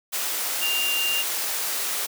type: tone in noise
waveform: sine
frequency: 2794 Hz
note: F7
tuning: in tune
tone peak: -23 dBFS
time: 0.61-1.23 s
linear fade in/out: 20 ms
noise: white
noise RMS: -27 dBFS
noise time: 0.12-2.07 s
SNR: +1 dB
effects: high-pass 400 Hz 12 dB/octave